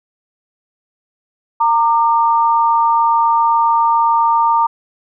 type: tone pair together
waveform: sine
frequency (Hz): 921 / 1193.7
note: A#5 / D6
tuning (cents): -21 / +28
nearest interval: major third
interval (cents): 449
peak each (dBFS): -11 / -16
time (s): 1.6-4.67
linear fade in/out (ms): 10
effects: none